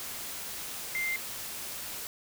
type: tone in noise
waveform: sine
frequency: 2093 Hz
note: C7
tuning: in tune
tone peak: -29 dBFS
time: 0.95-1.16 s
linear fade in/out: 0 ms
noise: white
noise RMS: -39 dBFS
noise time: 0-2.07 s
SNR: +7 dB
effects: none